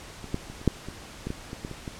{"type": "clicks", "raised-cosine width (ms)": 3, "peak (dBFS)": [-26, -14, -27, -29, -6, -24, -18, -18, -22, -21, -24, -21], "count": 12, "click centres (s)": [0.243, 0.344, 0.5, 0.615, 0.677, 0.886, 1.27, 1.304, 1.531, 1.649, 1.713, 1.878], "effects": ["pink hiss -44 dBFS RMS until 1.99 s", "low-pass 9000 Hz 12 dB/octave"]}